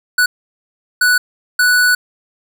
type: tone bursts at uneven times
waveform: square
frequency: 1480 Hz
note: F#6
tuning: in tune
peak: -10 dBFS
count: 3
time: 0.18-0.26 / 1.01-1.18 / 1.59-1.95 s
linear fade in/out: 5 ms
effects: none